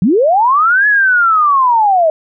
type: linear two-way sweep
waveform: sine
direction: up then down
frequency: 155.56 to 1713 to 614 Hz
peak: -7 dBFS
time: 0.02-2.1 s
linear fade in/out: 2 ms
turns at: 0.87 s
effects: none